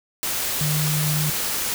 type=tone in noise; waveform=sine; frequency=151.6 Hz; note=D#3; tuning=45 cents flat; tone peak=-21 dBFS; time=0.61-1.3 s; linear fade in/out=0 ms; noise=white; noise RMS=-25 dBFS; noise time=0.23-1.74 s; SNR=+1 dB; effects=none